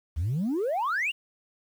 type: exponential sweep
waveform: sine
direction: up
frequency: 70.4 to 2960 Hz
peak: -23 dBFS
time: 0.16-1.12 s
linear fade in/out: 20 ms
effects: tanh soft clip ceiling -23 dBFS + 9-bit